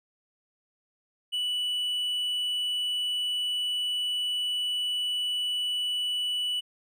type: tone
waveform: triangle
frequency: 2960 Hz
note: F#7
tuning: in tune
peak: -25 dBFS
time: 1.32-6.61 s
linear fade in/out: 20 ms
effects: none